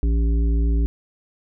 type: harmonic tone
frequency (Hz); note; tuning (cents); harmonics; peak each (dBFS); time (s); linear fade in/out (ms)
56.5; A1; +47; 1 / 3 / 5 / 7; -16 / -31 / -30 / -36; 0.03-0.86; 0
effects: none

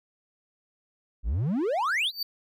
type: exponential sweep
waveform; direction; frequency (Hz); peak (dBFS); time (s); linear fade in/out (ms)
triangle; up; 45.5 to 4351; -22; 1.23-2.12; 50
type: tone with exponential growth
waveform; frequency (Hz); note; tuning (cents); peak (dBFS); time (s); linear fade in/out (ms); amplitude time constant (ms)
square; 4592; D8; -40; -25; 2.06-2.23; 5; 36
effects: none

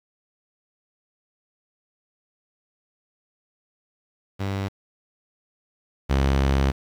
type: tone pair in turn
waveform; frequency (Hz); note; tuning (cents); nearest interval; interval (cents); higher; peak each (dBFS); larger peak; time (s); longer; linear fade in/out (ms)
sawtooth; 98 / 67.96; G2 / C#2; 0 / -34; tritone; 634; first; -21 / -14; second; 4.39-4.69 / 6.09-6.72; second; 20
effects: low-pass 5000 Hz 12 dB/octave + 8-bit

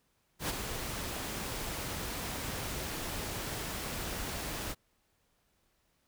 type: noise with ADSR envelope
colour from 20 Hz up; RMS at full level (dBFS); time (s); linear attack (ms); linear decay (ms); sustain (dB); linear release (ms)
pink; -32; 0.39-4.75; 97; 29; -6; 37
effects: pink hiss -74 dBFS RMS until 6.07 s

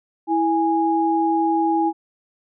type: tone pair together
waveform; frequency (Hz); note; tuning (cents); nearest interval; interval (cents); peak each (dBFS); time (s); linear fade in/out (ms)
sine; 328.2 / 826.5; E4 / G#5; -8 / -9; octave + major third; 1599; -19; 0.27-1.93; 50
effects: none

